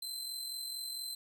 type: tone with amplitude modulation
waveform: sawtooth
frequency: 4083 Hz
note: C8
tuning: 43 cents flat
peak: -34 dBFS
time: 0.02-1.15 s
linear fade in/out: 5 ms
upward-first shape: sine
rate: 44.4 Hz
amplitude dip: 40%
effects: none